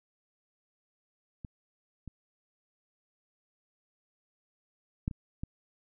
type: clicks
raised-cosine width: 5 ms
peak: -28 / -30 / -17 / -28 / -23 dBFS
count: 5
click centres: 1.448 / 2.077 / 5.079 / 5.112 / 5.435 s
effects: none